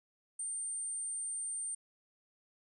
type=tone; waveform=sine; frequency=8870 Hz; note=C#9; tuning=in tune; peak=-36 dBFS; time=0.39-1.75 s; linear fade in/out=5 ms; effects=none